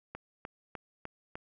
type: click train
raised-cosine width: 0.5 ms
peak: -25 dBFS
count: 5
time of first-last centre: 0.15-1.355 s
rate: 3.32 Hz
effects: none